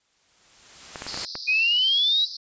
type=noise with exponential growth; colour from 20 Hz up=white; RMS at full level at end=-30 dBFS; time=0-1.25 s; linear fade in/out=1 ms; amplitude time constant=270 ms
type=clicks; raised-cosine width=0.5 ms; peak=-18 dBFS; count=6; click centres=0.958 / 1.021 / 1.066 / 1.143 / 1.175 / 1.354 s
type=band-pass noise; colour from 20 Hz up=white; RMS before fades=-36 dBFS; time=1.07-2.37 s; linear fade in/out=5 ms; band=4100 to 5200 Hz; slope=96 dB/octave
type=exponential sweep; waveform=sine; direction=up; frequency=2462 to 3951 Hz; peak=-18 dBFS; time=1.47-2.26 s; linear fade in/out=20 ms
effects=resampled to 16000 Hz